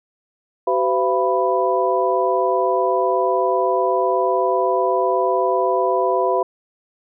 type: tone cluster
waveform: sine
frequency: 382 / 510 / 679 / 989 Hz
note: G4 / C5 / F5 / B5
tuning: -45 / -44 / -49 / +2 cents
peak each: -21 dBFS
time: 0.67-6.43 s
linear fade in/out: 5 ms
effects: none